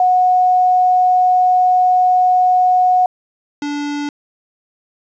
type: tone pair in turn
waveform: sine / square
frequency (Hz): 732 / 290.5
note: F#5 / D4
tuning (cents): -19 / -19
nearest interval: octave + major third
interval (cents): 1600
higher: first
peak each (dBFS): -9 / -20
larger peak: first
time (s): 0-3.06 / 3.62-4.09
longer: first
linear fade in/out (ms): 2
effects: resampled to 16000 Hz + 8-bit